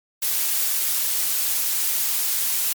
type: noise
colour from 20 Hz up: blue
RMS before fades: -22 dBFS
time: 0.22-2.73 s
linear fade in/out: 5 ms
effects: MP3 96 kbps